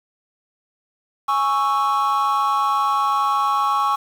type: chord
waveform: triangle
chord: C# minor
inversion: second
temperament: equal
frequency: 830.6 / 1108.7 / 1318.5 Hz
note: G#5 / C#6 / E6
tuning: 0 / 0 / 0 cents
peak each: -20 / -16 / -22 dBFS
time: 1.28-3.96 s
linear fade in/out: 10 ms
effects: tanh soft clip ceiling -9 dBFS + 7-bit